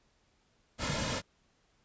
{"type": "noise with comb filter", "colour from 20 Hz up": "pink", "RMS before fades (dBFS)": -33, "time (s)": [0.78, 1.22], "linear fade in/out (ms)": 50, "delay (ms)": 2.6, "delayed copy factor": -0.65, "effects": ["pink hiss -71 dBFS RMS until 1.84 s", "resampled to 16000 Hz"]}